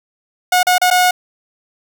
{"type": "tone with dropouts", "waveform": "sawtooth", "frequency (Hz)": 726, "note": "F#5", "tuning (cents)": -33, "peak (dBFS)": -6, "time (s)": [0.52, 1.11], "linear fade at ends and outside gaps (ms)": 5, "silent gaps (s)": [[0.631, 0.668], [0.782, 0.815], [0.903, 0.91]], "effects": []}